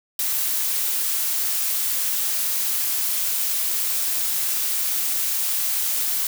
blue noise, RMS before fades -23 dBFS, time 0.19-6.27 s, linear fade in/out 2 ms, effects none

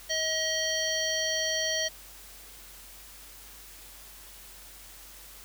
harmonic tone with a mistuned harmonic, 634 Hz, D#5, 32 cents sharp, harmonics 1 / 3 / 5 / 7 / 9, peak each -33 / -33 / -33 / -33 / -33 dBFS, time 0.09-1.89 s, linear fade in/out 20 ms, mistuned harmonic 9, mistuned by +16 cents, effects added 47 Hz sine -54 dBFS peak until 5.44 s + white hiss -49 dBFS RMS until 5.44 s

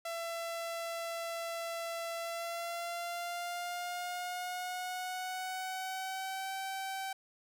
sawtooth tone with pitch glide, 671 to 770.8 Hz, E5 to G5, +31 to -29 cents, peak -33 dBFS, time 0.05-7.13 s, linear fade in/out 5 ms, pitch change +240 cents, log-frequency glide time 2.17-6.54 s, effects none

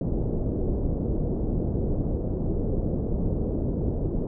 pink low-pass noise, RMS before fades -26 dBFS, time 0.01-4.27 s, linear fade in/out 2 ms, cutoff 490 Hz, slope 24 dB/octave, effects none

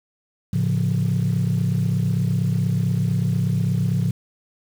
sine chord, A augmented, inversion none, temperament equal, 110 / 138.59 / 174.61 Hz, A2 / C#3 / E#3, 0 / 0 / 0 cents, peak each -21 dBFS, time 0.53-4.11 s, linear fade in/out 5 ms, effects tanh soft clip ceiling -13 dBFS + 7-bit

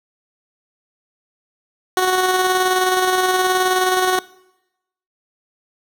15% pulse tone with tremolo, 370 Hz, F#4, in tune, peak -7 dBFS, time 1.97-4.19 s, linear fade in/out 2 ms, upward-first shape square, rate 19 Hz, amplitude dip 30%, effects noise-tail reverb RT60 0.9 s tail -21 dB re dry

